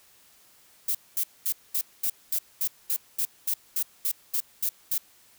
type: noise bursts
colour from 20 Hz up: violet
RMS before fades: -26 dBFS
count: 15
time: 0.88-4.98 s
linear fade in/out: 5 ms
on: 68 ms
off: 220 ms
effects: white hiss -58 dBFS RMS until 5.38 s